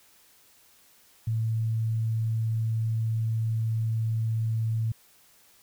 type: tone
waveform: sine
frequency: 112.1 Hz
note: A2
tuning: 33 cents sharp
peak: -24 dBFS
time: 1.27-4.92 s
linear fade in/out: 5 ms
effects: white hiss -59 dBFS RMS until 5.62 s